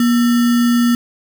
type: tone with sample-and-hold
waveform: sine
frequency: 238.8 Hz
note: A#3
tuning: 42 cents sharp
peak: -10 dBFS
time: 0-0.95 s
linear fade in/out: 2 ms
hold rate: 1575 Hz
effects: none